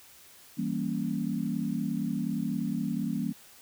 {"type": "chord", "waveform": "sine", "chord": "E diminished seventh", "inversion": "none", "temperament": "equal", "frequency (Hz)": [164.81, 196, 233.1, 277.2], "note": ["E3", "G3", "Bb3", "Db4"], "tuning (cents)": [0, 0, 0, 0], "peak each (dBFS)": [-35, -33, -32, -35], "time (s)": [0.57, 3.33], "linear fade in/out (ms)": 20, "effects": ["white hiss -54 dBFS RMS until 3.61 s"]}